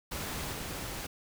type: noise with level steps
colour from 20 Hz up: pink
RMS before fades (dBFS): -37 / -39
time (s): 0.11-1.07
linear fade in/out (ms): 10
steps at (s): 0.52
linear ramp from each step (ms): 20
effects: none